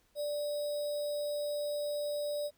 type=tone with sample-and-hold; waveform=sine; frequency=587.3 Hz; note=D5; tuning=in tune; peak=-32 dBFS; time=0.15-2.51 s; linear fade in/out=50 ms; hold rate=4410 Hz; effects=pink hiss -71 dBFS RMS until 2.57 s